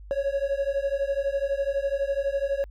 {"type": "beating tone pair", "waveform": "triangle", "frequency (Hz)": [549, 561], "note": ["C#5", "C#5"], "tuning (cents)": [-17, 21], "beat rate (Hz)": 12, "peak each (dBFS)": -25, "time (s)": [0.11, 2.64], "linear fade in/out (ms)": 0, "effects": ["added 50 Hz sine -41 dBFS peak until 2.7 s"]}